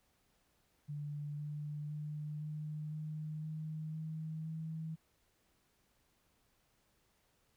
sine tone with pitch steps, 146.83 / 148.62 / 150.44 / 152.27 / 154.13 / 156.01 / 157.91 / 159.84 Hz, D3 / D3 / D3 / D#3 / D#3 / D#3 / D#3 / D#3, 0 / +21 / +42 / -37 / -16 / +5 / +26 / +47 cents, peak -39 dBFS, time 0.88-4.96 s, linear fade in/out 20 ms, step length 510 ms, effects pink hiss -75 dBFS RMS until 7.56 s

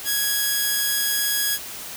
5% pulse tone, 1661.2 Hz, G#6, in tune, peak -9 dBFS, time 0.04-1.59 s, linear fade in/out 50 ms, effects white hiss -35 dBFS RMS until 1.96 s

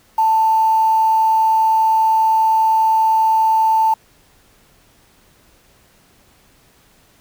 sine tone with quantisation, 885 Hz, A5, 10 cents sharp, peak -11 dBFS, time 0.18-3.94 s, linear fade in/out 5 ms, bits 6, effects pink hiss -53 dBFS RMS until 7.2 s

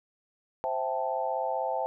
sine chord, A minor seventh, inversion first, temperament equal, 523.3 / 659.3 / 784 / 880 Hz, C5 / E5 / G5 / A5, 0 / 0 / 0 / 0 cents, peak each -33 dBFS, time 0.64-1.86 s, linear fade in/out 0 ms, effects none

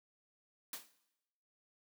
white noise with exponential decay, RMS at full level -40 dBFS, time 0.73-0.92 s, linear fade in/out 2 ms, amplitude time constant 40 ms, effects noise-tail reverb RT60 0.9 s tail -17 dB re dry + high-pass 200 Hz 12 dB/octave

